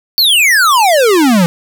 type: exponential sweep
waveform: square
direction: down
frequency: 4591 to 164.2 Hz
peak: -7 dBFS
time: 0.18-1.46 s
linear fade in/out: 0 ms
effects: none